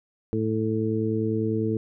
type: harmonic tone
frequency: 110 Hz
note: A2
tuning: in tune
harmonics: 1 / 2 / 3 / 4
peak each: -28 / -28 / -28 / -28 dBFS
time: 0.33-1.77 s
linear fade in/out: 0 ms
effects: none